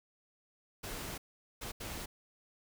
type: noise bursts at uneven times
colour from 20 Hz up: pink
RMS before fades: -42 dBFS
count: 3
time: 0.83-1.18 / 1.61-1.72 / 1.8-2.06 s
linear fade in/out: 10 ms
effects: none